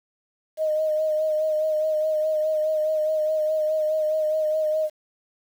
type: tone with vibrato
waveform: sine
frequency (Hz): 620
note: D#5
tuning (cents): -6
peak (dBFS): -20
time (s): 0.57-4.9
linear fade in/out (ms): 50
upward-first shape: sine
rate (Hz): 4.8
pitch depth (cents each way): 24
effects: 8-bit